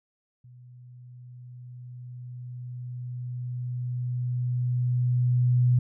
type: tone with level ramp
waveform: sine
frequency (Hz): 123.7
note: B2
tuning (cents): +3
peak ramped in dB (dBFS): -47 to -17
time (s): 0.44-5.79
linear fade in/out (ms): 5
effects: none